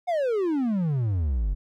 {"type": "exponential sweep", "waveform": "triangle", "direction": "down", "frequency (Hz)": [740, 43.65], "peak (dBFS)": -20, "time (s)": [0.07, 1.55], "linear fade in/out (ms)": 20, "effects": []}